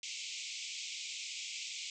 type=band-pass noise; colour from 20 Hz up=pink; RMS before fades=-43 dBFS; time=0.03-1.9 s; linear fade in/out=2 ms; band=2200 to 7700 Hz; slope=96 dB/octave; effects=none